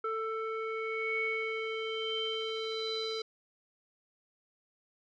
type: tone with low-pass filter sweep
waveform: square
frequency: 443.5 Hz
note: A4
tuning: 14 cents sharp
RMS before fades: -35 dBFS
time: 0.04-3.22 s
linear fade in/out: 5 ms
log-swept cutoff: 1500 to 4400 Hz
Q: 8.9
effects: none